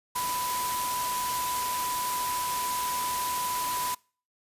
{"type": "tone in noise", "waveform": "sine", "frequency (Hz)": 993, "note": "B5", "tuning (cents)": 9, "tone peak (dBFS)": -29, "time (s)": [0.15, 3.95], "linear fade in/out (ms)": 10, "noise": "white", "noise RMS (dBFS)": -33, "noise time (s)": [0.15, 3.95], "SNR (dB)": 1, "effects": ["noise-tail reverb RT60 0.4 s tail -25 dB re dry", "resampled to 32000 Hz"]}